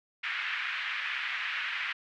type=band-pass noise; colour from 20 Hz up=pink; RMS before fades=-34 dBFS; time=0.23-1.93 s; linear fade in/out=10 ms; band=1600 to 2700 Hz; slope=24 dB/octave; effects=none